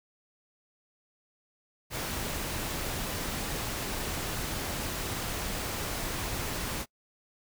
pink noise, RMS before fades -34 dBFS, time 1.9-6.86 s, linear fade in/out 50 ms, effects noise-tail reverb RT60 0.1 s tail -25 dB re dry

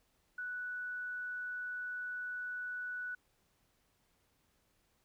sine tone, 1480 Hz, F#6, in tune, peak -38 dBFS, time 0.38-3.15 s, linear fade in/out 5 ms, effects pink hiss -75 dBFS RMS until 5.04 s

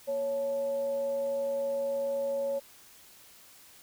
sine tone with frequency modulation, 554.4 Hz, C#5, in tune, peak -28 dBFS, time 0.07-2.6 s, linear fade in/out 20 ms, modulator 319 Hz, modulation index 0.22, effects white hiss -55 dBFS RMS until 3.82 s

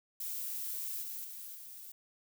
violet noise with level steps, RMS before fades -39 / -42 / -46 / -49 dBFS, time 0.2-1.92 s, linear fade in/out 5 ms, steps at 1.02 / 1.24 / 1.54 s, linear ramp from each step 10 ms, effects none

